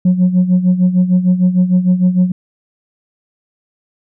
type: tone with tremolo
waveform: sine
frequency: 181.9 Hz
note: F#3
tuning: 29 cents flat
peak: -4 dBFS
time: 0.05-2.32 s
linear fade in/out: 5 ms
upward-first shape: sine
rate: 6.6 Hz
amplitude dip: 75%
effects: tanh soft clip ceiling -5 dBFS